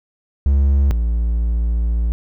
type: tone pair in turn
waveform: triangle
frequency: 69.3 / 57.25 Hz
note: C#2 / A#1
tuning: 0 / -31 cents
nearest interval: minor third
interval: 331 cents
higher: first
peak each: -9 / -13 dBFS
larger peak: first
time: 0.46-0.91 / 0.91-2.12 s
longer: second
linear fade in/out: 0 ms
effects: none